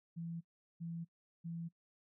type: tone bursts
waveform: sine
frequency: 167.5 Hz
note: E3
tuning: 28 cents sharp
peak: -40 dBFS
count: 3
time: 0.16-1.69 s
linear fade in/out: 20 ms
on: 250 ms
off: 390 ms
effects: noise-tail reverb RT60 0.1 s tail -22 dB re dry